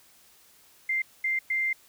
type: tone bursts at uneven times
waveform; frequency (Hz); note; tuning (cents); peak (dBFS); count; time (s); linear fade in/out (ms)
sine; 2093; C7; 0; -24; 3; 0.89-1.02 / 1.24-1.39 / 1.5-1.73; 5
effects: white hiss -58 dBFS RMS until 1.88 s